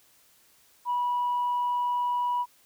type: tone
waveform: sine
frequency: 976 Hz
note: B5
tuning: 21 cents flat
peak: -23 dBFS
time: 0.85-2.46 s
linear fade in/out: 50 ms
effects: tanh soft clip ceiling -21 dBFS + white hiss -61 dBFS RMS until 2.65 s